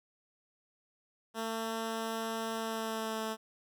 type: tone with pitch glide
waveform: 10% pulse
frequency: 224.8 to 220.4 Hz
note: A3 to A3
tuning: +37 to +3 cents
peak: -26 dBFS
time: 1.34-3.37 s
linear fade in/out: 50 ms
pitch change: -34 cents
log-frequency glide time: 2.55-3.22 s
effects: none